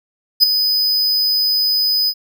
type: tone with ADSR envelope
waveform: square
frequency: 5000 Hz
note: D#8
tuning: 8 cents sharp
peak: -4 dBFS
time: 0.4-2.14 s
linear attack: 34 ms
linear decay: 5 ms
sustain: -10 dB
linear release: 57 ms
effects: none

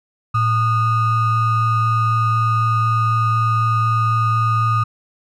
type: ring-modulated tone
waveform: triangle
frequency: 671 Hz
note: E5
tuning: 31 cents sharp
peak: -9 dBFS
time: 0.34-4.84 s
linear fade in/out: 10 ms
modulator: 559 Hz
effects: none

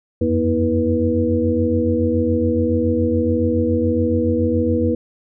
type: tone cluster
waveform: sine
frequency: 87.2 / 94.3 / 239.8 / 321.5 / 488 Hz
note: F2 / F#2 / A#3 / E4 / B4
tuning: -2 / +33 / +49 / -43 / -21 cents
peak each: -23 / -25 / -20 / -21 / -20 dBFS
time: 0.21-4.95 s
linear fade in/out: 5 ms
effects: none

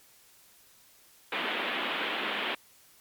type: band-pass noise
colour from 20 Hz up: white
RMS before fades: -32 dBFS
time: 1.32-2.55 s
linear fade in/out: 5 ms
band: 200 to 3400 Hz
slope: 48 dB/octave
effects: white hiss -59 dBFS RMS until 3 s + MP3 96 kbps

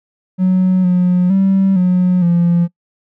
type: tone with pitch steps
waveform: triangle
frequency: 185.1 / 179.9 / 193.1 / 181.3 / 172.3 Hz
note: F#3 / F#3 / G3 / F#3 / F3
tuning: +1 / -48 / -26 / -35 / -23 cents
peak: -6 dBFS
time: 0.38-2.68 s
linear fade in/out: 50 ms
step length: 460 ms
effects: noise-tail reverb RT60 0.1 s tail -23 dB re dry + tanh soft clip ceiling -5 dBFS

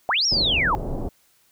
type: linear two-way sweep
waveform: sine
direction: up then down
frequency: 600 to 5710 to 788 Hz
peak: -18 dBFS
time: 0.09-0.75 s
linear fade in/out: 0 ms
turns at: 0.26 s
type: low-pass noise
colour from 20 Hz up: pink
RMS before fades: -28 dBFS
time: 0.31-1.09 s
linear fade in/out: 10 ms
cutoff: 700 Hz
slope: 24 dB/octave
effects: white hiss -61 dBFS RMS until 1.51 s

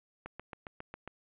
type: click train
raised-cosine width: 0.5 ms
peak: -27 dBFS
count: 7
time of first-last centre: 0.26-1.076 s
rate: 7.35 Hz
effects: resampled to 8000 Hz + 10-bit

